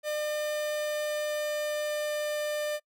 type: tone with pitch glide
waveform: 45% pulse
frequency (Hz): 602 to 598.5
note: D5 to D5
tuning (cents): +43 to +33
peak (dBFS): -29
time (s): 0.03-2.8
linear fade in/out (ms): 50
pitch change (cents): -10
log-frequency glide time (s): 0.39-2.4
effects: noise-tail reverb RT60 0.1 s tail -24 dB re dry